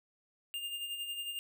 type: tone with tremolo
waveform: square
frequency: 2808 Hz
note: F7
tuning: 9 cents sharp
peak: -36 dBFS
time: 0.54-1.39 s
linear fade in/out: 0 ms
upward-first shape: sine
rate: 11 Hz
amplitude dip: 50%
effects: none